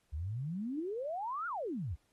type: exponential two-way sweep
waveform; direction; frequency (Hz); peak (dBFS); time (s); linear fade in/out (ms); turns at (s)
sine; up then down; 68.9 to 1454 to 68.9; -35; 0.12-1.96; 20; 1.47
effects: pink hiss -75 dBFS RMS until 2.12 s + AAC 32 kbps